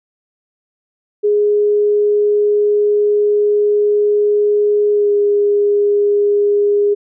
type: tone with pitch glide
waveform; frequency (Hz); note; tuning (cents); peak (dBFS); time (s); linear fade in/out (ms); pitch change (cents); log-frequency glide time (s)
sine; 415.3 to 409.8; G#4 to G#4; 0 to -23; -10; 1.23-6.95; 20; -23; 4.92-5.11
effects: none